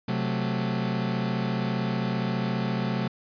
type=chord; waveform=40% pulse; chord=F# diminished; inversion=second; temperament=equal; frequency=130.81 / 185 / 220 Hz; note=C3 / F#3 / A3; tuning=0 / 0 / 0 cents; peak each=-29 dBFS; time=0.08-3.08 s; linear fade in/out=5 ms; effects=resampled to 11025 Hz